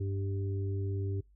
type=harmonic tone; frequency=98 Hz; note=G2; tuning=in tune; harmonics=1 / 3 / 4; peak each=-31 / -44 / -41 dBFS; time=0-1.21 s; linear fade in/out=10 ms; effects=noise-tail reverb RT60 0.2 s tail -25 dB re dry + added 50 Hz sine -59 dBFS peak until 1.35 s